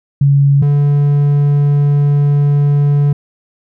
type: tone pair in turn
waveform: sine / triangle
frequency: 140.3 / 144.08 Hz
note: C#3 / D3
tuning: +21 / -33 cents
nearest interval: unison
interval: 46 cents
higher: second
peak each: -6 dBFS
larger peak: neither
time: 0.21-0.62 / 0.62-3.13 s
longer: second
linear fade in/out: 5 ms
effects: none